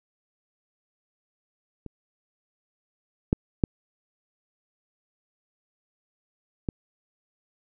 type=clicks; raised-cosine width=3 ms; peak=-25 / -7 / -6 / -14 dBFS; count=4; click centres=1.863 / 3.329 / 3.638 / 6.688 s; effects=none